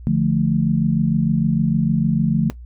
sine chord, D minor, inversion none, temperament equal with one note detuned, 146.83 / 173.51 / 220 Hz, D3 / F3 / A3, 0 / -11 / 0 cents, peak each -19 dBFS, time 0.07-2.5 s, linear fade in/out 0 ms, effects noise-tail reverb RT60 0.1 s tail -17 dB re dry + added 60 Hz sine -34 dBFS peak until 2.65 s

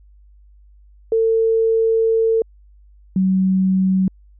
sine tone pair in turn, 450 / 188.74 Hz, A4 / F#3, +39 / +35 cents, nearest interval octave + minor third, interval 1504 cents, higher first, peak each -13 dBFS, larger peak neither, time 1.12-2.42 / 3.16-4.08 s, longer first, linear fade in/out 2 ms, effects added 50 Hz sine -45 dBFS peak until 4.39 s

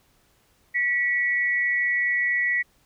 sine tone pair together, 1941.5 / 2217 Hz, B6 / C#7, -30 / 0 cents, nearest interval major second, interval 230 cents, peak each -21 / -28 dBFS, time 0.74-2.63 s, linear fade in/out 20 ms, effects pink hiss -63 dBFS RMS until 2.85 s

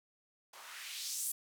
blue noise with band-pass filter sweep, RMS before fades -42 dBFS, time 0.53-1.32 s, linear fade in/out 5 ms, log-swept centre 760 to 11000 Hz, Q 1.6, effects none

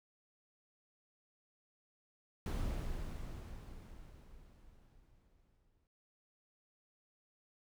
brown noise with exponential decay, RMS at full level -35 dBFS, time 2.46-5.87 s, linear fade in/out 1 ms, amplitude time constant 740 ms, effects none

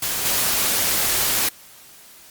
white noise with level steps, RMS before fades -24 / -20 dBFS, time 0.02-1.49 s, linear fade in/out 5 ms, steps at 0.25 s, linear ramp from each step 5 ms, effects white hiss -46 dBFS RMS until 2.3 s + Opus 48 kbps

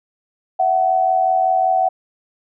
sine tone pair together, 665.7 / 751 Hz, E5 / F#5, +17 / +26 cents, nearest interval major second, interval 209 cents, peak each -20 / -14 dBFS, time 0.59-1.89 s, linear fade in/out 10 ms, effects none

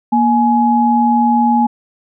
sine tone pair together, 236 / 841 Hz, A#3 / G#5, +22 / +22 cents, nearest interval octave + minor seventh, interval 2200 cents, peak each -12 dBFS, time 0.12-1.67 s, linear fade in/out 10 ms, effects none

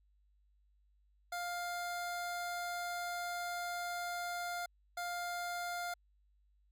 25% pulse tone bursts at uneven times, 702 Hz, F5, 9 cents sharp, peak -34 dBFS, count 2, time 1.32-4.66 / 4.97-5.94 s, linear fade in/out 5 ms, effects added 50 Hz sine -68 dBFS peak until 6.71 s

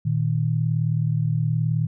sine tone pair together, 116.54 / 155.56 Hz, A#2 / D#3, 0 / 0 cents, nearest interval perfect fourth, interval 500 cents, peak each -22 dBFS, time 0.05-1.87 s, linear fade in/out 10 ms, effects none

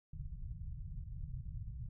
pink low-pass noise, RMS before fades -44 dBFS, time 0.13-1.89 s, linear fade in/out 5 ms, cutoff 150 Hz, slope 48 dB/octave, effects none

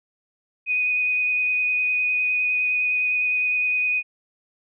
sine tone with vibrato, 2489 Hz, D#7, in tune, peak -19 dBFS, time 0.66-4.03 s, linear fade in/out 50 ms, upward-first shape sine, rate 9.8 Hz, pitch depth 13 cents each way, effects none

